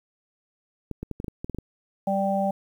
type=clicks; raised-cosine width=3 ms; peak=-19 dBFS; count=10; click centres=0.913 / 1.03 / 1.113 / 1.201 / 1.244 / 1.282 / 1.445 / 1.497 / 1.547 / 1.586 s
type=harmonic tone; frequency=196 Hz; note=G3; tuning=in tune; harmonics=1 / 3 / 4; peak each=-26 / -26 / -26 dBFS; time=2.07-2.51 s; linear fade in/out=5 ms
effects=9-bit

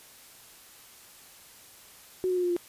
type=tone with pitch steps; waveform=sine; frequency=370 / 364.5 / 359.1 / 353.7 / 348.4 Hz; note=F#4 / F#4 / F4 / F4 / F4; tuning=0 / -26 / +48 / +22 / -4 cents; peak=-24 dBFS; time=2.24-2.565 s; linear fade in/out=0 ms; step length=65 ms; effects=white hiss -52 dBFS RMS until 2.68 s + resampled to 32000 Hz

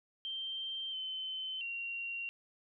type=tone with pitch steps; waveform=sine; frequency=3141 / 3065 / 2755 Hz; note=G7 / G7 / F7; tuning=+3 / -40 / -24 cents; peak=-37 dBFS; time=0.25-2.29 s; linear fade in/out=0 ms; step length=680 ms; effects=none

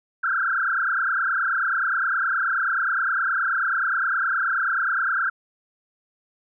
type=tone with frequency modulation; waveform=sine; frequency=1470 Hz; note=F#6; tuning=12 cents flat; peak=-20 dBFS; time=0.23-5.3 s; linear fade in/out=10 ms; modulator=29.5 Hz; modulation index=4.9; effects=none

